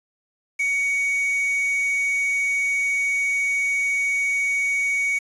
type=tone with quantisation; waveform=triangle; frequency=2243 Hz; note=C#7; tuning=20 cents sharp; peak=-18 dBFS; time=0.59-5.19 s; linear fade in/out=10 ms; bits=6; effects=resampled to 24000 Hz